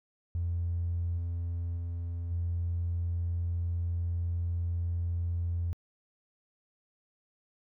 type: tone with level steps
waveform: triangle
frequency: 85.8 Hz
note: F2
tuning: 30 cents flat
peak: -25 / -28 / -30 / -25 dBFS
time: 0.35-5.73 s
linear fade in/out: 0 ms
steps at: 1.17 / 1.76 / 2.3 s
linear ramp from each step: 20 ms
effects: tanh soft clip ceiling -26 dBFS